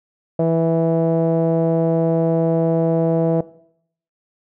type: tone with low-pass filter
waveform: sawtooth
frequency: 164.4 Hz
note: E3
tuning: 4 cents flat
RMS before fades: -17 dBFS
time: 0.39-3.41 s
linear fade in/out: 5 ms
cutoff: 590 Hz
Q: 6.8
effects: noise-tail reverb RT60 0.7 s tail -20 dB re dry